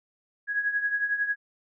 sine tone with tremolo, 1661.2 Hz, G#6, in tune, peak -21 dBFS, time 0.47-1.36 s, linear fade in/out 50 ms, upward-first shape triangle, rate 11 Hz, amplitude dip 75%, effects none

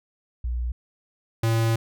sine / square tone pair in turn, 60.2 / 113.64 Hz, B1 / A#2, -44 / -44 cents, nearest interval major seventh, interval 1100 cents, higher second, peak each -24 / -20 dBFS, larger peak second, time 0.44-0.72 / 1.43-1.76 s, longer second, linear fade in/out 5 ms, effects none

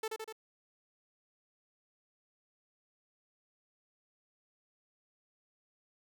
sawtooth tone with echo, 440 Hz, A4, in tune, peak -30 dBFS, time 0.03-0.08 s, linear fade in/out 5 ms, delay 82 ms, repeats 3, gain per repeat -3 dB, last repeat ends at 0.326 s, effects none

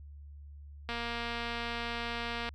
click train, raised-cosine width 0.3 ms, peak -21 dBFS, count 377, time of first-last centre 0.89-2.49 s, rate 235 Hz, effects added 72 Hz sine -46 dBFS peak until 2.54 s

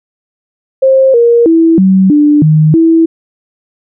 sine tone with pitch steps, 531 / 470.6 / 328.1 / 189.9 / 295.5 / 154.8 / 327.3 Hz, C5 / A#4 / E4 / F#3 / D4 / D#3 / E4, +25 / +16 / -8 / +45 / +11 / -9 / -12 cents, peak -3 dBFS, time 0.82-3.06 s, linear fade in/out 10 ms, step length 320 ms, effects none

